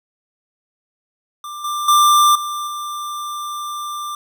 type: tone with level steps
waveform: square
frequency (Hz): 1186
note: D6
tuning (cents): +17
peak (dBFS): -29 / -21 / -10 / -23 / -25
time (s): 1.44-4.15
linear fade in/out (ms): 2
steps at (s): 1.64 / 1.88 / 2.35 / 2.67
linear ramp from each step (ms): 5
effects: none